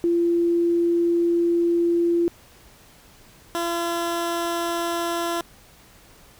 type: tone pair in turn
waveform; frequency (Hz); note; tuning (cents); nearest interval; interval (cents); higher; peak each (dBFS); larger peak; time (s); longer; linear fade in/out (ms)
sine / 15% pulse; 342 / 340.3; F4 / F4; -36 / -45; unison; 9; first; -17; neither; 0.04-2.28 / 3.55-5.41; first; 0
effects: pink hiss -51 dBFS RMS until 6.39 s